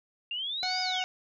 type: exponential two-way sweep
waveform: sine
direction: up then down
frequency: 2753 to 5070 to 2753 Hz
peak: -31 dBFS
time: 0.31-1.03 s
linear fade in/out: 2 ms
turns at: 0.81 s
type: harmonic tone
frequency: 740 Hz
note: F#5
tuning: in tune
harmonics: 1 / 2 / 3 / 4 / 5 / 6 / 7 / 8 / 9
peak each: -33 / -39 / -36 / -47 / -40 / -49 / -44 / -49 / -50 dBFS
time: 0.63-1.04 s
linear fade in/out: 0 ms
effects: none